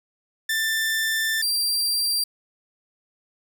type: tone pair in turn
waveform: sawtooth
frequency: 1777 / 4721 Hz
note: A6 / D8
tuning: +17 / +8 cents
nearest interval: octave + perfect fourth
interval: 1691 cents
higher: second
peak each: -18 dBFS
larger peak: neither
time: 0.49-1.42 / 1.42-2.24 s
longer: first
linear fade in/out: 5 ms
effects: 10-bit